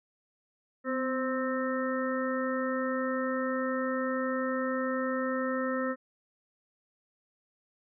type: harmonic tone with a mistuned harmonic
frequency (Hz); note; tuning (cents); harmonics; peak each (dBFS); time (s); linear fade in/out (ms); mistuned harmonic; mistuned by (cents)
261.6; C4; 0; 1 / 2 / 4 / 5 / 6 / 7; -32 / -32 / -43 / -36 / -48 / -38; 0.84-5.96; 50; 1; -37
effects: none